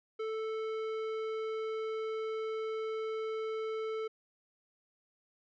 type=tone with tanh clipping; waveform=sine; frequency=440 Hz; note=A4; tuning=in tune; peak=-36 dBFS; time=0.19-4.08 s; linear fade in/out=10 ms; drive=14 dB; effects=none